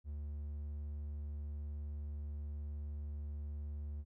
triangle tone, 73.42 Hz, D2, in tune, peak -38 dBFS, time 0.04-4.05 s, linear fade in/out 50 ms, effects none

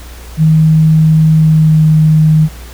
sine tone with pitch glide, 157.7 to 155.89 Hz, D#3 to D#3, +24 to +4 cents, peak -4 dBFS, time 0.37-2.49 s, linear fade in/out 50 ms, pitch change -20 cents, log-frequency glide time 1.36-1.89 s, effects added 60 Hz sine -28 dBFS peak until 2.73 s + pink hiss -35 dBFS RMS until 2.73 s

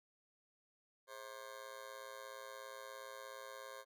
20% pulse tone with amplitude modulation, 532 Hz, C5, 29 cents sharp, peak -40 dBFS, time 1.07-3.85 s, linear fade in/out 50 ms, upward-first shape sine, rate 117 Hz, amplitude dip 90%, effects none

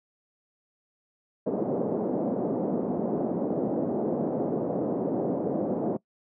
pink band-pass noise, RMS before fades -28 dBFS, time 1.46-5.97 s, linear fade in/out 5 ms, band 190 to 620 Hz, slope 24 dB/octave, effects noise-tail reverb RT60 0.1 s tail -22 dB re dry

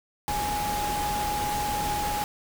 sine tone in noise, 830.6 Hz, G#5, in tune, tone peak -27 dBFS, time 0.28-2.24 s, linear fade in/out 0 ms, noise pink, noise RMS -32 dBFS, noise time 0.28-2.24 s, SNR +2 dB, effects none

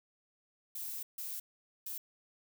violet noise bursts at uneven times, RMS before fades -41 dBFS, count 3, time 0.75-1.03 / 1.18-1.4 / 1.86-1.98 s, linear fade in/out 5 ms, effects none

